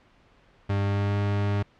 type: tone with pitch glide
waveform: 40% pulse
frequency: 100 to 101.51 Hz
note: G2 to G#2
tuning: +35 to -39 cents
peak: -22 dBFS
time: 0.69-1.63 s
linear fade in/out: 10 ms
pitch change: +26 cents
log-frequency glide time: 0.8-1.15 s
effects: pink hiss -59 dBFS RMS until 1.79 s + low-pass 3000 Hz 12 dB/octave